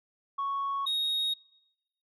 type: tone pair in turn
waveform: sine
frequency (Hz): 1108.7 / 3751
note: C#6 / A#7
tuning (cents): 0 / +10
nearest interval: octave + major sixth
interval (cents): 2110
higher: second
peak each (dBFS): -27 / -24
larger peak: second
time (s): 0.38-0.86 / 0.86-1.34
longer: neither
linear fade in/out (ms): 10
effects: noise-tail reverb RT60 0.9 s tail -24 dB re dry + tanh soft clip ceiling -26 dBFS